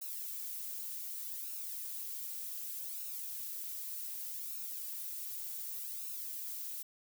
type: noise with flanger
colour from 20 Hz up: violet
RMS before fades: -42 dBFS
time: 0.01-6.83 s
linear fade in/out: 10 ms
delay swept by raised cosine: 0.74 to 3.34 ms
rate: 0.66 Hz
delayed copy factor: +0.6
effects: none